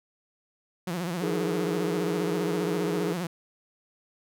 sawtooth tone with vibrato, 174.4 Hz, F3, 2 cents flat, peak -25 dBFS, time 0.87-3.27 s, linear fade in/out 5 ms, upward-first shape sine, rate 15 Hz, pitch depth 110 cents each way
triangle chord, D# suspended fourth, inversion none, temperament equal, 311.1 / 415.3 / 466.2 Hz, D#4 / G#4 / A#4, 0 / 0 / 0 cents, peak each -30 / -28 / -33 dBFS, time 1.22-3.13 s, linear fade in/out 5 ms
effects none

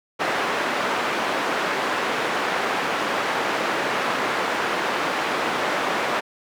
white band-pass noise, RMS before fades -24 dBFS, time 0.19-6.21 s, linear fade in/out 20 ms, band 270 to 1600 Hz, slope 12 dB/octave, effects none

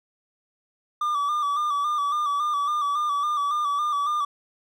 triangle tone with vibrato, 1174.7 Hz, D6, in tune, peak -20 dBFS, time 1.01-4.25 s, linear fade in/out 5 ms, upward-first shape square, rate 3.6 Hz, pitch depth 43 cents each way, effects none

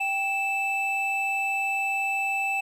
triangle tone pair together, 784.7 / 2637 Hz, G5 / E7, +2 / 0 cents, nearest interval octave + major sixth, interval 2098 cents, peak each -27 / -24 dBFS, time 0-2.61 s, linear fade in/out 10 ms, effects none

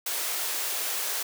white high-pass noise, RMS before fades -30 dBFS, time 0.06-1.23 s, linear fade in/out 5 ms, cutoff 380 Hz, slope 24 dB/octave, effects none

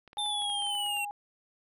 clicks, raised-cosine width 0.3 ms, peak -35 dBFS, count 11, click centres 0.077 / 0.131 / 0.172 / 0.261 / 0.42 / 0.499 / 0.622 / 0.667 / 0.752 / 0.863 / 0.969 s
sine tone with pitch glide, 830.6 to 821.1 Hz, G#5 to G#5, 0 to -20 cents, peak -35 dBFS, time 0.17-1.11 s, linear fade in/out 0 ms, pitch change -20 cents, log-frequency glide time 0.31-0.49 s
square linear sweep, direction down, 3600 to 2705 Hz, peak -31 dBFS, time 0.18-1.05 s, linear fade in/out 5 ms
effects resampled to 32000 Hz

